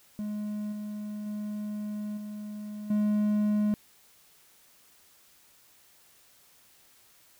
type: tone with level steps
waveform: triangle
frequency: 209.6 Hz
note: G#3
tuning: 16 cents sharp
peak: -29 / -32 / -30 / -34 / -21 dBFS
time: 0.19-3.74 s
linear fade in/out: 0 ms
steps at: 0.72 / 1.26 / 2.17 / 2.9 s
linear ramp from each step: 5 ms
effects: white hiss -60 dBFS RMS until 7.39 s